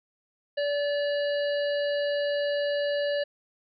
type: harmonic tone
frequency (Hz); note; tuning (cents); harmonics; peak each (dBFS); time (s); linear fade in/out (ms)
577; D5; -31; 1 / 3 / 5 / 7 / 8; -25 / -35 / -39 / -42 / -43; 0.57-3.24; 10
effects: none